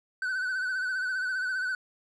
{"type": "tone with vibrato", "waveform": "triangle", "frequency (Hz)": 1509, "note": "F#6", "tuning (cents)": 34, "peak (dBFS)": -26, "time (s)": [0.22, 1.75], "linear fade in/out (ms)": 2, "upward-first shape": "sine", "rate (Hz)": 15, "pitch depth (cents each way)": 50, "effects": ["resampled to 24000 Hz"]}